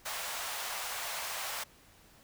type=high-pass noise; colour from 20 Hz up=pink; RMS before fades=-38 dBFS; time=0.05-1.64 s; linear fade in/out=10 ms; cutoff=670 Hz; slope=24 dB/octave; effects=pink hiss -60 dBFS RMS until 2.23 s